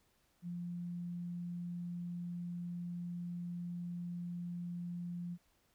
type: tone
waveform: sine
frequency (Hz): 174.4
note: F3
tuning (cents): -2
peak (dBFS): -39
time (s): 0.42-5.38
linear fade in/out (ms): 50
effects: pink hiss -74 dBFS RMS until 5.74 s